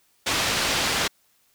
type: low-pass noise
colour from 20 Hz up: white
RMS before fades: -24 dBFS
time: 0.26-1.08 s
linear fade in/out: 10 ms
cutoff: 4700 Hz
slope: 12 dB/octave
effects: white hiss -64 dBFS RMS until 1.54 s